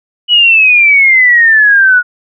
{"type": "exponential sweep", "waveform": "sine", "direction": "down", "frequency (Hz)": [2960, 1448], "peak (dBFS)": -3, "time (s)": [0.28, 2.03], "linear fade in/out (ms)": 50, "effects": []}